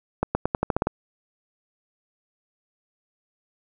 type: accelerating click train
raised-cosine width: 1 ms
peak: -7 dBFS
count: 9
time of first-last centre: 0.23-0.87 s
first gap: 120 ms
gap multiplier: 0.88
effects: none